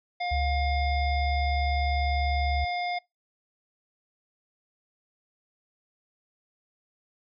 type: harmonic tone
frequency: 710 Hz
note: F5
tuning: 28 cents sharp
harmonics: 1 / 3 / 5 / 7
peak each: -28 / -33 / -40 / -42 dBFS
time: 0.2-2.99 s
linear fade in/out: 10 ms
type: tone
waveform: sine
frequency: 70.3 Hz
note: C#2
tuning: 25 cents sharp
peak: -25 dBFS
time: 0.31-2.65 s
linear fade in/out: 10 ms
effects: noise-tail reverb RT60 0.2 s tail -25 dB re dry + MP3 64 kbps